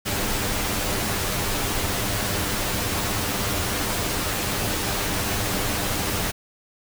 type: noise with comb filter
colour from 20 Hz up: pink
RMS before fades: -25 dBFS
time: 0.05-6.32 s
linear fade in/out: 20 ms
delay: 10 ms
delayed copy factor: +0.5
effects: none